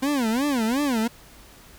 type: tone with vibrato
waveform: 40% pulse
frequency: 253.8 Hz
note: B3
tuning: 47 cents sharp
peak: -20 dBFS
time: 0.02-1.08 s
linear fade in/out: 10 ms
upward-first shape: sine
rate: 2.8 Hz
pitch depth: 260 cents each way
effects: added 50 Hz sine -54 dBFS peak until 1.78 s + pink hiss -49 dBFS RMS until 1.78 s